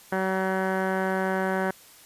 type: tone with low-pass filter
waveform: 15% pulse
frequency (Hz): 189.3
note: F#3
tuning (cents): +40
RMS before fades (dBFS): -26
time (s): 0.12-1.71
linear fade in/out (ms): 5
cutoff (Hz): 1400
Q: 5.6
effects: white hiss -51 dBFS RMS until 2.05 s + resampled to 32000 Hz